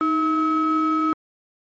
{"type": "ring-modulated tone", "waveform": "triangle", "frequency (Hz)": 486.6, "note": "B4", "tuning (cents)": -26, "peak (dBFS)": -12, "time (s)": [0.01, 1.13], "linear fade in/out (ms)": 0, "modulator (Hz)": 799, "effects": ["tanh soft clip ceiling -8 dBFS", "MP3 32 kbps"]}